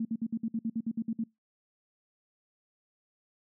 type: tone bursts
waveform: sine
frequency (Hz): 226.4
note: A3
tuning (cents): +50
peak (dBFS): -28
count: 12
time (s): 0-1.239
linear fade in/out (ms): 5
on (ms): 51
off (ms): 57
effects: noise-tail reverb RT60 0.2 s tail -25 dB re dry